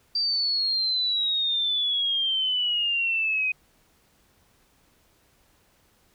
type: exponential sweep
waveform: sine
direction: down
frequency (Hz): 4699 to 2500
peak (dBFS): -22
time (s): 0.15-3.52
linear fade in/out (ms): 5
effects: pink hiss -63 dBFS RMS until 6.14 s